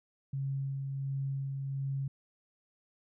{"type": "tone with tremolo", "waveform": "sine", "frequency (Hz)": 136.7, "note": "C#3", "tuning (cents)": -24, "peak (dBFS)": -31, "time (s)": [0.33, 2.08], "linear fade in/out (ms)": 5, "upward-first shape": "sine", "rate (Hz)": 1.4, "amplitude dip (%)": 30, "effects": []}